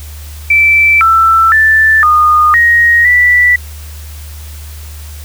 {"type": "tone with pitch steps", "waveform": "sine", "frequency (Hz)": [2328, 1331, 1763, 1225, 1879, 1965], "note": ["D7", "E6", "A6", "D#6", "A#6", "B6"], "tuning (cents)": [-16, 16, 3, -27, 13, -9], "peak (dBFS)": -4, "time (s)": [0.5, 3.56], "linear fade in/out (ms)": 5, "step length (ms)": 510, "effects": ["added 75 Hz sine -25 dBFS peak until 5.24 s", "white hiss -35 dBFS RMS until 5.24 s"]}